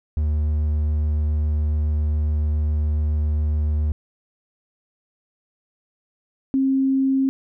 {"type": "tone pair in turn", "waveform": ["triangle", "sine"], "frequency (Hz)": [75.6, 267.8], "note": ["D#2", "C4"], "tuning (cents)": [-49, 40], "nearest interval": "octave + minor seventh", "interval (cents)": 2189, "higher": "second", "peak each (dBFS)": -16, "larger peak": "neither", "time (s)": [[0.17, 3.92], [6.54, 7.29]], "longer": "first", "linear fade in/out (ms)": 0, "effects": []}